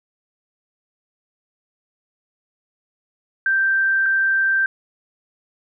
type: tone pair in turn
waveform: sine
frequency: 1568 / 1568 Hz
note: G6 / G6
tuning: 0 / 0 cents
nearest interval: unison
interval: 0 cents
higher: neither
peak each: -15 dBFS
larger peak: neither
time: 3.46-4.06 / 4.06-4.66 s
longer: neither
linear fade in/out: 2 ms
effects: none